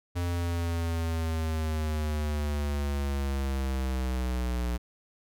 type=linear sweep; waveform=square; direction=down; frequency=87.9 to 59.7 Hz; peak=-28 dBFS; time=0.15-4.78 s; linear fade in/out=20 ms; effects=none

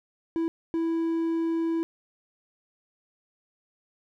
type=tone bursts at uneven times; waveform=triangle; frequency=329.6 Hz; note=E4; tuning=in tune; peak=-22 dBFS; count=2; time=0.36-0.48 / 0.74-1.83 s; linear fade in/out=0 ms; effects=none

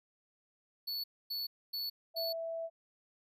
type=tone bursts; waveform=square; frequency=4435 Hz; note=C#8; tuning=in tune; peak=-36 dBFS; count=4; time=0.87-2.33 s; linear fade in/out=10 ms; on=170 ms; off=260 ms
type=tone; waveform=sine; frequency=659.3 Hz; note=E5; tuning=in tune; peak=-36 dBFS; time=2.14-2.7 s; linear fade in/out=50 ms
effects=none

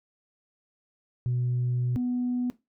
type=tone pair in turn; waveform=sine; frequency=123.47 / 246.9 Hz; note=B2 / B3; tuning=0 / 0 cents; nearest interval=octave; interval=1200 cents; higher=second; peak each=-23 / -24 dBFS; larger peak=first; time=1.26-1.96 / 1.96-2.5 s; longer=first; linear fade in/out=0 ms; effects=noise-tail reverb RT60 0.2 s tail -17 dB re dry + tanh soft clip ceiling -21 dBFS

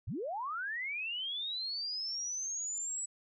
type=linear sweep; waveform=sine; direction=up; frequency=65.41 to 7902 Hz; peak=-35 dBFS; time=0.07-3.06 s; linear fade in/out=10 ms; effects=none

